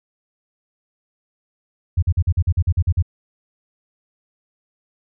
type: tone bursts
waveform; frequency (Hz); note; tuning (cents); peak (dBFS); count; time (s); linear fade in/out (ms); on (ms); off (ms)
sine; 87.31; F2; 0; -12; 11; 1.97-3.025; 10; 55; 45
effects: none